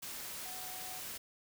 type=tone in noise; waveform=sine; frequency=740 Hz; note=F#5; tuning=in tune; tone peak=-50 dBFS; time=0.45-1 s; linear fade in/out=10 ms; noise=white; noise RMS=-44 dBFS; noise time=0.02-1.18 s; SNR=-9 dB; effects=none